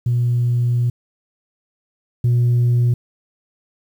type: tone pair in turn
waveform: sine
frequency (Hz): 120.9 / 120.9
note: B2 / B2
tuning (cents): -36 / -36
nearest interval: unison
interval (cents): 0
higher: neither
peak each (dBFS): -13 / -10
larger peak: second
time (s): 0.06-0.9 / 2.24-2.94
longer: first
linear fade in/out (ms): 5
effects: tanh soft clip ceiling -11 dBFS + 8-bit